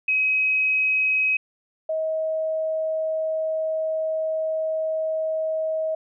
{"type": "tone pair in turn", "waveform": "sine", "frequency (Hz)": [2539, 634.8], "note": ["D#7", "D#5"], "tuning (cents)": [34, 35], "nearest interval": "2 octaves", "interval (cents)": 2399, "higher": "first", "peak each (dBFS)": [-18, -22], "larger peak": "first", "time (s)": [[0.08, 1.37], [1.89, 5.95]], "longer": "second", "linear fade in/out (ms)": 5, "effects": []}